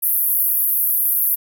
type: band-pass noise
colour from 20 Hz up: pink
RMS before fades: -18 dBFS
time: 0.02-1.36 s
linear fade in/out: 20 ms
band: 11000 to 16000 Hz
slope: 96 dB/octave
effects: none